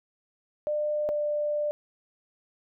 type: tone pair in turn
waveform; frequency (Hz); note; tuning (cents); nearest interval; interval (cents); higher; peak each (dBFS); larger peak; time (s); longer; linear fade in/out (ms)
sine; 599 / 593.8; D5 / D5; +34 / +19; unison; 15; first; -25; neither; 0.67-1.09 / 1.09-1.71; second; 0
effects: none